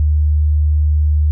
sine tone, 75.3 Hz, D2, 44 cents sharp, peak -10 dBFS, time 0-1.31 s, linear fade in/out 0 ms, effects none

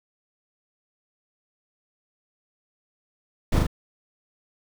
brown noise with echo, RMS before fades -20 dBFS, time 3.52-3.59 s, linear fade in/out 5 ms, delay 39 ms, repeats 2, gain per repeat -2 dB, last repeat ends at 3.668 s, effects none

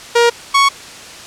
sawtooth tone pair in turn, 472.1 / 1110.3 Hz, A#4 / C#6, +22 / +2 cents, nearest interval octave + minor third, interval 1480 cents, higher second, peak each -4 dBFS, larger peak neither, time 0.15-0.3 / 0.54-0.69 s, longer neither, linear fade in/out 10 ms, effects white hiss -33 dBFS RMS until 1.26 s + low-pass 7000 Hz 12 dB/octave

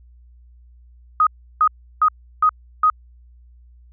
sine tone bursts, 1252 Hz, D#6, 10 cents sharp, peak -11 dBFS, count 5, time 1.2-2.9 s, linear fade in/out 2 ms, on 68 ms, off 340 ms, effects added 60 Hz sine -45 dBFS peak until 3.92 s

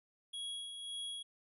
square tone with tremolo, 3320 Hz, G#7, 1 cent flat, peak -40 dBFS, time 0.33-1.23 s, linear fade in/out 10 ms, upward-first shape sine, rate 1.8 Hz, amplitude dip 45%, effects resampled to 32000 Hz

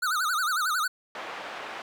square tone with vibrato, 1354 Hz, E6, 46 cents sharp, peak -25 dBFS, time 0.02-0.88 s, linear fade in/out 10 ms, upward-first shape sine, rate 11 Hz, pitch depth 200 cents each way
pink band-pass noise, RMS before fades -38 dBFS, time 1.15-1.82 s, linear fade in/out 2 ms, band 590 to 2400 Hz, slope 12 dB/octave
effects none

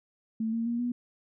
sine tone with pitch steps, 222.5 / 229.2 / 236 / 243.1 Hz, A3 / A#3 / A#3 / B3, +20 / -29 / +22 / -27 cents, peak -27 dBFS, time 0.4-0.92 s, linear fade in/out 5 ms, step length 130 ms, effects none

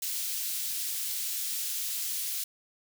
white high-pass noise, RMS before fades -33 dBFS, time 0.02-2.44 s, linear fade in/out 5 ms, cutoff 3400 Hz, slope 12 dB/octave, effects none

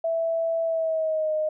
sine tone with pitch glide, 659.3 to 618.7 Hz, E5 to D#5, 0 to -10 cents, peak -22 dBFS, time 0.04-1.49 s, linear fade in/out 5 ms, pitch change -110 cents, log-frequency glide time 0.64-1.33 s, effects none

